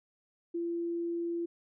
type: tone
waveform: sine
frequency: 340.4 Hz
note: F4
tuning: 44 cents flat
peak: -31 dBFS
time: 0.54-1.46 s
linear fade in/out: 10 ms
effects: none